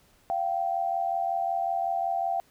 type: tone pair together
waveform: sine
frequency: 689.6 / 775 Hz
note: F5 / G5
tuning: -22 / -20 cents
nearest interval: major second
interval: 202 cents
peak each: -28 dBFS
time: 0.3-2.4 s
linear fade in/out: 0 ms
effects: pink hiss -62 dBFS RMS until 2.5 s